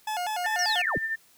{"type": "tone with vibrato", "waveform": "40% pulse", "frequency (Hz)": 784, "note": "G5", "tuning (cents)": 0, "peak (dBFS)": -27, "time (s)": [0.07, 0.82], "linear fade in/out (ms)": 5, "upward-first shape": "square", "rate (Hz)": 5.1, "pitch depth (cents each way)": 160}
{"type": "tone with tremolo", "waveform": "sine", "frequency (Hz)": 1792, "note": "A6", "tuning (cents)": 31, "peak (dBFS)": -25, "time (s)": [0.44, 1.16], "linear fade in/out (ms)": 10, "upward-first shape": "sine", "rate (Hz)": 12, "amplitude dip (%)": 50}
{"type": "linear sweep", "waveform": "sine", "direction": "down", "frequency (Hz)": [5920, 51.91], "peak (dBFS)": -26, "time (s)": [0.59, 0.98], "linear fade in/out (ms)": 0}
{"effects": ["white hiss -59 dBFS RMS until 1.37 s"]}